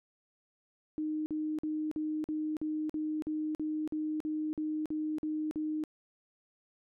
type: tone bursts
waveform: sine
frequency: 308.3 Hz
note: D#4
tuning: 16 cents flat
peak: -31 dBFS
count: 15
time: 0.98-5.838 s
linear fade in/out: 0 ms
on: 280 ms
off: 47 ms
effects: none